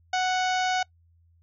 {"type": "harmonic tone with a mistuned harmonic", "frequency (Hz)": 740, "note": "F#5", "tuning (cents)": 0, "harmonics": [1, 2, 3, 4, 5, 6, 7, 8, 9], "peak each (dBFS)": [-24, -30, -34, -36, -38, -40, -41, -42, -43], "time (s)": [0.13, 0.83], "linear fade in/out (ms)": 5, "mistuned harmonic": 7, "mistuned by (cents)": -24, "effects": ["noise-tail reverb RT60 0.1 s tail -24 dB re dry", "added 84 Hz sine -58 dBFS peak until 1.42 s"]}